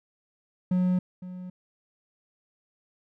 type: tone with echo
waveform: triangle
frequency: 182 Hz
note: F#3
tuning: 28 cents flat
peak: -19 dBFS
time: 0.71-0.99 s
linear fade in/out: 5 ms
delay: 510 ms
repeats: 1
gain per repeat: -15 dB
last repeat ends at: 1.5 s
effects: none